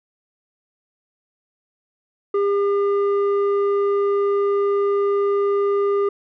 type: tone with low-pass filter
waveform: square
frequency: 402.1 Hz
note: G4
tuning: 44 cents sharp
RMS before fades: -19 dBFS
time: 2.34-6.09 s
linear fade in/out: 5 ms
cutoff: 930 Hz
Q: 2
effects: none